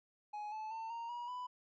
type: tone with pitch steps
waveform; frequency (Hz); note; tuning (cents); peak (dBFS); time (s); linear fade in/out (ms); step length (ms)
triangle; 838 / 867.1 / 897.1 / 928.2 / 960.4 / 993.7; G#5 / A5 / A5 / A#5 / B5 / B5; +15 / -26 / +33 / -8 / -49 / +10; -39; 0.33-1.47; 10; 190
effects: resampled to 16000 Hz